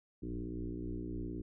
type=tone with frequency modulation; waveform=sine; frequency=180 Hz; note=F#3; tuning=47 cents flat; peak=-37 dBFS; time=0.22-1.42 s; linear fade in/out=10 ms; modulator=59.4 Hz; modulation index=3.1; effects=none